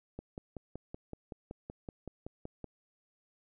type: click train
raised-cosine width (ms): 2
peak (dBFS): -28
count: 14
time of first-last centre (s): 0.19-2.643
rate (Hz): 5.3
effects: none